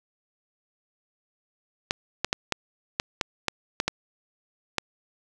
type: clicks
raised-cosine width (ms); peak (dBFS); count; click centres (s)
0.2; -6; 10; 1.909 / 2.246 / 2.329 / 2.523 / 2.999 / 3.212 / 3.483 / 3.801 / 3.88 / 4.783
effects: none